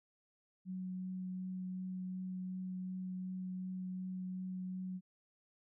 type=tone with vibrato; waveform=sine; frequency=185 Hz; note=F#3; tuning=in tune; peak=-39 dBFS; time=0.65-5.01 s; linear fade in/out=50 ms; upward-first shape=triangle; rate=2.7 Hz; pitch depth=9 cents each way; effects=none